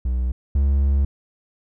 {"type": "tone pair in turn", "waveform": "triangle", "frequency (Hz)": [62.2, 69.31], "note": ["B1", "C#2"], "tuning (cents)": [13, 0], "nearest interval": "major second", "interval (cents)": 187, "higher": "second", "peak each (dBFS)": [-17, -13], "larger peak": "second", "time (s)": [[0.05, 0.32], [0.55, 1.05]], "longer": "second", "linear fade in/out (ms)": 5, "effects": []}